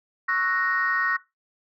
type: chord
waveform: sine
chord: F# dominant seventh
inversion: second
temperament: equal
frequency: 1108.7 / 1318.5 / 1480 / 1864.7 Hz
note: C#6 / E6 / F#6 / A#6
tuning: 0 / 0 / 0 / 0 cents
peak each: -27 / -30 / -27 / -24 dBFS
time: 0.28-1.17 s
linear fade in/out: 10 ms
effects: noise-tail reverb RT60 0.2 s tail -17 dB re dry + tanh soft clip ceiling -13 dBFS